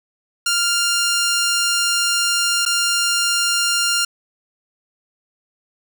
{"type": "tone with dropouts", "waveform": "10% pulse", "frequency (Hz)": 1396.9, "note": "F6", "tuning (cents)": 0, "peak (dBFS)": -8, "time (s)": [0.46, 4.05], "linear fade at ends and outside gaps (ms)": 5, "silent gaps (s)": [2.653, 2.661], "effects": []}